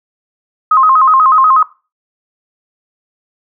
sine tone with vibrato, 1157 Hz, D6, 26 cents flat, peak -5 dBFS, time 0.71-1.63 s, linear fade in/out 5 ms, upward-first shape square, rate 8.2 Hz, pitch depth 150 cents each way, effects noise-tail reverb RT60 0.3 s tail -18 dB re dry

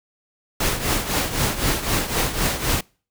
pink noise with tremolo, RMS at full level -19 dBFS, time 0.6-2.81 s, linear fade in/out 5 ms, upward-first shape triangle, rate 3.9 Hz, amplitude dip 75%, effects noise-tail reverb RT60 0.4 s tail -26 dB re dry

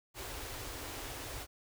pink band-stop noise, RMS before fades -43 dBFS, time 0.14-1.47 s, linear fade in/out 50 ms, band 140 to 250 Hz, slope 96 dB/octave, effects none

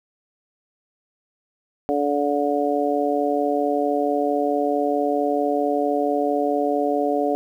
harmonic tone, 144.5 Hz, D3, 28 cents flat, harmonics 2 / 3 / 4 / 5, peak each -24 / -24 / -24 / -24 dBFS, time 1.89-7.35 s, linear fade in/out 0 ms, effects 9-bit

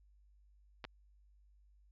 clicks, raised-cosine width 0.3 ms, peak -28 dBFS, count 2, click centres 0.842 / 0.85 s, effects added 50 Hz sine -63 dBFS peak until 1.91 s + resampled to 16000 Hz

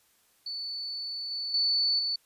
sine tone with level steps, 4479 Hz, C#8, 17 cents sharp, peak -33 / -31 / -23 / -27 dBFS, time 0.46-2.16 s, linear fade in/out 5 ms, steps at 1.31 / 1.54 / 1.99 s, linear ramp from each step 2 ms, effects white hiss -66 dBFS RMS until 2.25 s + resampled to 32000 Hz

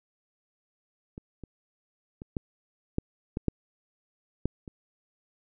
clicks, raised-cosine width 3 ms, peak -27 / -28 / -27 / -17 / -13 / -17 / -11 / -13 / -28 dBFS, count 9, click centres 1.179 / 1.437 / 2.219 / 2.368 / 2.984 / 3.371 / 3.483 / 4.456 / 4.678 s, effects none

